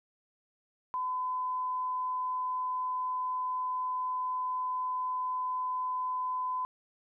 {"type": "tone", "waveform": "sine", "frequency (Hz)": 1012, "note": "B5", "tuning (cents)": 42, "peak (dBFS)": -30, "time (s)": [0.94, 6.65], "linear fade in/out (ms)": 0, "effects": []}